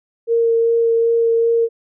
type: tone with vibrato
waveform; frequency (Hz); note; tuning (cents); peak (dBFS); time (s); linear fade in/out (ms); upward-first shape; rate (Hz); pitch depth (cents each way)
sine; 461; A#4; -19; -12; 0.27-1.69; 50; sine; 2.6; 10
effects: none